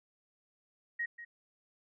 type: tone with echo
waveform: sine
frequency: 1883 Hz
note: A#6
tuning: 17 cents sharp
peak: -32 dBFS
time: 0.99-1.06 s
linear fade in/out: 10 ms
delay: 190 ms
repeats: 1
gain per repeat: -12 dB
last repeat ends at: 1.25 s
effects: none